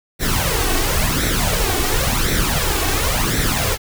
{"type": "noise with flanger", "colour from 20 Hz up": "pink", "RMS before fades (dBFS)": -18, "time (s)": [0.19, 3.78], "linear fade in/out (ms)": 50, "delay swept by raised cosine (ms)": [0.51, 2.71], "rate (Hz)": 0.94, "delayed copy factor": 0.65, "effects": []}